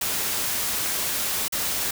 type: noise with dropouts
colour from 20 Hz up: white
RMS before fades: -26 dBFS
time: 0.01-1.91 s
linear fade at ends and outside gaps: 5 ms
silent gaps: 1.482-1.523 s
effects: none